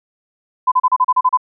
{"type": "tone bursts", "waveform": "sine", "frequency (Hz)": 1012, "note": "B5", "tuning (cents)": 42, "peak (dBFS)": -9, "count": 9, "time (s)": [0.67, 1.374], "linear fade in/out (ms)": 10, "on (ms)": 48, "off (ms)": 34, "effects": []}